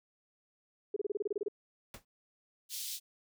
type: tone bursts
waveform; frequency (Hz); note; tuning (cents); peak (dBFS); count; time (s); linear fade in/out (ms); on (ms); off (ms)
sine; 410.5; G#4; -20; -30; 11; 0.94-1.484; 5; 24; 28
type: noise with exponential decay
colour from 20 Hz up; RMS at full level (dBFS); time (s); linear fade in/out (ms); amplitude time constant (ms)
pink; -42; 1.94-2.05; 2; 22
type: high-pass noise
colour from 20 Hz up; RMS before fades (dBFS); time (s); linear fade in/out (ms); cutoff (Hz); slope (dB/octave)
pink; -40; 2.69-3; 50; 3500; 24
effects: none